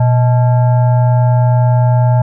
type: tone with frequency modulation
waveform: sine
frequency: 121.2 Hz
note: B2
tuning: 32 cents flat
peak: -7 dBFS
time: 0-2.22 s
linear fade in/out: 5 ms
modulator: 749 Hz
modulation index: 0.47
effects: none